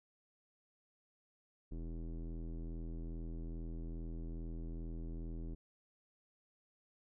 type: tone with low-pass filter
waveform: square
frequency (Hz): 41.2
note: E1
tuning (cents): 0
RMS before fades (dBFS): -43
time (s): 1.71-5.55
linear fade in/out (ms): 10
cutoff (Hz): 320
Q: 2.1
effects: none